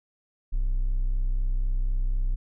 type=tone; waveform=triangle; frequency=32 Hz; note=C1; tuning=38 cents flat; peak=-19 dBFS; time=0.52-2.36 s; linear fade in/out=20 ms; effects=tanh soft clip ceiling -16 dBFS